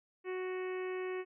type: harmonic tone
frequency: 370 Hz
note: F#4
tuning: in tune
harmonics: 1 / 2 / 3 / 4 / 5 / 6 / 7 / 8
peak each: -36 / -51 / -49 / -55 / -49 / -51 / -53 / -62 dBFS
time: 0.24-1.25 s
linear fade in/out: 50 ms
effects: none